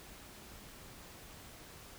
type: silence
effects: pink hiss -53 dBFS RMS until 1.98 s